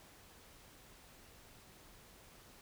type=silence; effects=pink hiss -60 dBFS RMS until 2.61 s